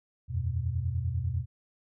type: chord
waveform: sine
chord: E suspended second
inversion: none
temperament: equal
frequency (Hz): 82.41 / 92.5 / 123.47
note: E2 / F#2 / B2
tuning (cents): 0 / 0 / 0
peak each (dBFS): -32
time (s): 0.28-1.46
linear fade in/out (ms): 50
effects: none